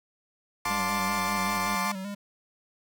30% pulse chord, D minor seventh, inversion first, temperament equal with one note detuned, 710.7 / 880 / 1046.5 / 1174.7 Hz, F5 / A5 / C6 / D6, +30 / 0 / 0 / 0 cents, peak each -34 / -30 / -28 / -29 dBFS, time 0.65-1.92 s, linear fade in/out 5 ms
click train, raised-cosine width 2 ms, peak -30 dBFS, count 106, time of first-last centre 0.66-1.745 s, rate 96.8 Hz
square tone with vibrato, 196 Hz, G3, in tune, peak -34 dBFS, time 0.7-2.15 s, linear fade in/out 10 ms, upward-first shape square, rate 5.2 Hz, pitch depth 56 cents each way
effects none

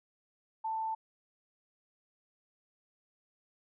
sine tone, 886 Hz, A5, 12 cents sharp, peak -32 dBFS, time 0.64-0.95 s, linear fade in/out 10 ms, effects none

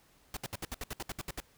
pink noise bursts, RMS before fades -38 dBFS, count 12, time 0.34-1.402 s, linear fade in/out 2 ms, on 28 ms, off 66 ms, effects pink hiss -65 dBFS RMS until 1.57 s

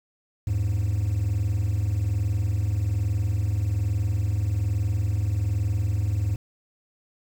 triangle tone pair together, 82.92 / 104.1 Hz, E2 / G#2, +11 / +5 cents, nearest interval major third, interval 394 cents, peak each -24 / -20 dBFS, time 0.47-6.36 s, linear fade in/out 5 ms, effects tanh soft clip ceiling -16 dBFS + 8-bit

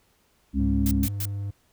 harmonic tone, 68.6 Hz, C#2, 17 cents flat, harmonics 1 / 3 / 4, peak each -24 / -25 / -26 dBFS, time 0.53-1.09 s, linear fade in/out 50 ms
triangle tone with pitch glide, 104.9 to 100.34 Hz, G#2 to G2, +18 to +41 cents, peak -26 dBFS, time 0.59-1.51 s, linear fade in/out 10 ms, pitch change -77 cents, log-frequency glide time 0.86-1.17 s
blue noise bursts, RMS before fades -31 dBFS, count 3, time 0.86-1.253 s, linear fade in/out 0 ms, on 51 ms, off 120 ms
effects pink hiss -65 dBFS RMS until 1.72 s

